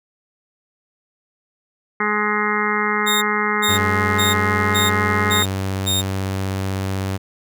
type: harmonic tone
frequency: 210 Hz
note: G#3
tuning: 19 cents sharp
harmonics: 1 / 2 / 4 / 5 / 6 / 7 / 8 / 9 / 10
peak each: -26 / -25 / -28 / -27 / -23 / -29 / -29 / -25 / -25 dBFS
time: 2-5.43 s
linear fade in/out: 5 ms
type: tone bursts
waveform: sawtooth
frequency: 3689 Hz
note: A#7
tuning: 19 cents flat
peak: -15 dBFS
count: 6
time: 3.06-6.02 s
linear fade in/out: 20 ms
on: 160 ms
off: 400 ms
type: tone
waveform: sawtooth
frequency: 96 Hz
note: G2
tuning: 36 cents flat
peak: -17 dBFS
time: 3.68-7.18 s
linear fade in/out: 20 ms
effects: none